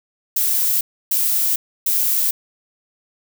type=noise bursts; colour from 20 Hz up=violet; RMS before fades=-18 dBFS; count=3; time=0.36-2.31 s; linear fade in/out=5 ms; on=450 ms; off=300 ms; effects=none